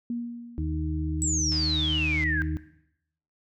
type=tone with exponential decay; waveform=sine; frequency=237.1 Hz; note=A#3; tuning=30 cents sharp; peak=-26 dBFS; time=0.1-1.16 s; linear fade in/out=2 ms; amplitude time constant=230 ms
type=harmonic tone; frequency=77.78 Hz; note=D#2; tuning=in tune; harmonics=1 / 2 / 4; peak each=-28 / -33 / -33 dBFS; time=0.58-2.57 s; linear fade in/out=0 ms
type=exponential sweep; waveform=sine; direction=down; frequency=7902 to 1568 Hz; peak=-25 dBFS; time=1.22-2.42 s; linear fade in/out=0 ms
type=click train; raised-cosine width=0.2 ms; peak=-25 dBFS; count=107; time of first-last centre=1.52-2.236 s; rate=148 Hz
effects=noise-tail reverb RT60 0.8 s tail -17 dB re dry